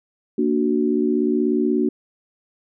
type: chord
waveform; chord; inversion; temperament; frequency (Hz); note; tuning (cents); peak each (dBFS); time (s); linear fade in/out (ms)
sine; Bb augmented; none; equal; 233.1 / 293.7 / 370; Bb3 / D4 / F#4; 0 / 0 / 0; -21; 0.38-1.89; 5
effects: none